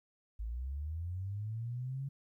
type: linear sweep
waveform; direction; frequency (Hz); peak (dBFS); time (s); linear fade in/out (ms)
sine; up; 51.9 to 139.5; -36; 0.39-2.09; 10
effects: 13-bit